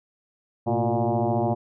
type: tone with frequency modulation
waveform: sine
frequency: 241 Hz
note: B3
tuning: 42 cents flat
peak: -20 dBFS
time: 0.66-1.55 s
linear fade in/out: 20 ms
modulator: 117 Hz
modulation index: 5.1
effects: none